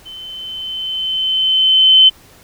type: tone with level ramp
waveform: sine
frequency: 3065 Hz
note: G7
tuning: 40 cents flat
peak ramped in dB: -30 to -3 dBFS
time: 0.05-2.1 s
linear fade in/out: 20 ms
effects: pink hiss -45 dBFS RMS until 2.43 s